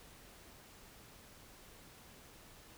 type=silence; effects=pink hiss -58 dBFS RMS until 2.77 s